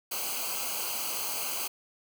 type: noise with comb filter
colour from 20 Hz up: white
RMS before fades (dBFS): -33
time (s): 0.11-1.68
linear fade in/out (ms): 10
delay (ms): 0.55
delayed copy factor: -0.85
effects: none